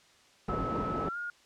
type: low-pass noise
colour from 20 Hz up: white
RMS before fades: -34 dBFS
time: 0.48-1.09 s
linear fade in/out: 5 ms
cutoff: 490 Hz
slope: 12 dB/octave
type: tone with pitch glide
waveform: sine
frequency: 1300 to 1425.9 Hz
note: E6 to F6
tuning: -24 to +36 cents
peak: -34 dBFS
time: 0.49-1.3 s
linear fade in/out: 2 ms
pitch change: +160 cents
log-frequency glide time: 1.05-1.17 s
effects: white hiss -61 dBFS RMS until 1.45 s + low-pass 6000 Hz 12 dB/octave